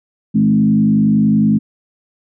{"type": "tone with frequency modulation", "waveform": "sine", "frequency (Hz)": 213.1, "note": "G#3", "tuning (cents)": 45, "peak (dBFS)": -9, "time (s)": [0.34, 1.59], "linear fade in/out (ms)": 20, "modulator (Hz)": 50.8, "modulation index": 0.96, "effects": []}